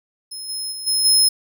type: tone with level steps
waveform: 25% pulse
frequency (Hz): 5160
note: E8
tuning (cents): -38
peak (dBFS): -25 / -20 / -24 / -12 / -7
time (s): 0.31-1.29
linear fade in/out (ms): 10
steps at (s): 0.48 / 0.71 / 0.86 / 1.04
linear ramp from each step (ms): 20
effects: none